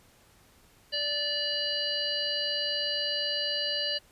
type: harmonic tone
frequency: 584 Hz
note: D5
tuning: 10 cents flat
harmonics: 1 / 3 / 5 / 7 / 8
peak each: -37 / -38 / -32 / -35 / -32 dBFS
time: 0.92-3.99 s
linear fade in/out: 20 ms
effects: pink hiss -60 dBFS RMS until 4.11 s + resampled to 32000 Hz